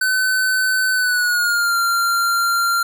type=tone with pitch glide; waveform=square; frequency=1517 to 1383.1 Hz; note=F#6 to F6; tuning=+43 to -17 cents; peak=-16 dBFS; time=0.01-2.83 s; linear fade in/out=5 ms; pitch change=-160 cents; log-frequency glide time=0.92-1.77 s; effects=none